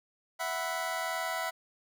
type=chord; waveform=25% pulse; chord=E suspended second; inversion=none; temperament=just; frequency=659.3 / 741.7 / 988.9 Hz; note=E5 / F#5 / B5; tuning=0 / +4 / +2 cents; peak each=-32 / -33 / -34 dBFS; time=0.39-1.51 s; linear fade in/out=20 ms; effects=none